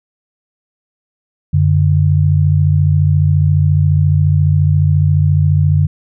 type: tone pair together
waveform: sine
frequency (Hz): 92.6 / 147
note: F#2 / D3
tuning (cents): +2 / +2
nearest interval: minor sixth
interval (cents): 800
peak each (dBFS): -11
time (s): 1.53-5.87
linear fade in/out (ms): 10
effects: none